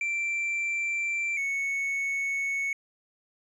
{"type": "tone pair in turn", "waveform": "triangle", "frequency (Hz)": [2349, 2212], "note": ["D7", "C#7"], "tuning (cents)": [0, -4], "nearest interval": "minor second", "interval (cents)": 104, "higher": "first", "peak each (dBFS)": -25, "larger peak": "neither", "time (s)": [[0.01, 1.37], [1.37, 2.73]], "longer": "neither", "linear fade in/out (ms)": 2, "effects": ["resampled to 24000 Hz"]}